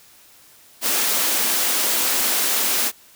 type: high-pass noise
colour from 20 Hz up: white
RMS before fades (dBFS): -20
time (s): 0.81-2.92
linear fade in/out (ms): 50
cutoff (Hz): 200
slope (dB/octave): 48
effects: white hiss -50 dBFS RMS until 3.15 s